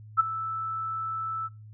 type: tone with ADSR envelope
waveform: sine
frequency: 1317 Hz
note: E6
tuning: 2 cents flat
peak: -14 dBFS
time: 0.17-1.49 s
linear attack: 29 ms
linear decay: 15 ms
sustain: -15 dB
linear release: 33 ms
effects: noise-tail reverb RT60 0.2 s tail -20 dB re dry + added 107 Hz sine -44 dBFS peak until 1.73 s